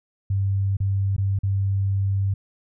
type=tone with dropouts; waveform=sine; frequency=98 Hz; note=G2; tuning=in tune; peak=-19 dBFS; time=0.3-2.34 s; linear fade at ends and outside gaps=5 ms; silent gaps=0.769-0.802 / 1.165-1.18 / 1.389-1.433 s; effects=none